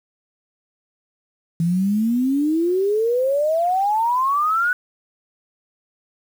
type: exponential sweep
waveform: sine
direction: up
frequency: 163.6 to 1497 Hz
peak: -16 dBFS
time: 1.6-4.73 s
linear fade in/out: 2 ms
effects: 7-bit